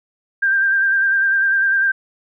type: tone with vibrato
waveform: sine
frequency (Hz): 1582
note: G6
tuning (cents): +15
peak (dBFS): -13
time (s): 0.42-1.92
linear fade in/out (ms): 10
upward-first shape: sine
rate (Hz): 10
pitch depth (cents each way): 34
effects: none